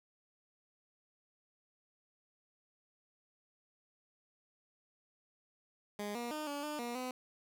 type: tone with pitch steps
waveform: 15% pulse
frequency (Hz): 206.2 / 238.6 / 305.2 / 287.2 / 299.8 / 239 / 253.7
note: G#3 / A#3 / D#4 / D4 / D4 / A#3 / B3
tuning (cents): -12 / +41 / -33 / -39 / +36 / +43 / +47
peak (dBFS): -32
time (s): 5.99-7.11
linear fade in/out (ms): 2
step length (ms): 160
effects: none